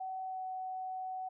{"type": "tone with pitch glide", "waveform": "sine", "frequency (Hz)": [755, 748.9], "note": ["F#5", "F#5"], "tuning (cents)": [35, 21], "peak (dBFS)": -37, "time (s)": [0, 1.29], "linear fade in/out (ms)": 10, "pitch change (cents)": -14, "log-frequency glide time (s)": [0.23, 0.45], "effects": []}